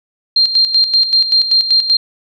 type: tone with tremolo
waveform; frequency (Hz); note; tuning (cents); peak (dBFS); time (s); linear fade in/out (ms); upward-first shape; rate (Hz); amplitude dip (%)
sine; 4186; C8; 0; -7; 0.36-1.97; 5; square; 5.2; 65
effects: none